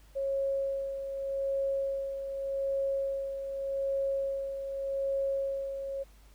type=tone with tremolo; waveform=sine; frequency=547 Hz; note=C#5; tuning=23 cents flat; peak=-27 dBFS; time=0.15-6.04 s; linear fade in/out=20 ms; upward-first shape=sine; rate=0.84 Hz; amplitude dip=55%; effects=added 50 Hz sine -54 dBFS peak until 6.34 s + pink hiss -63 dBFS RMS until 6.34 s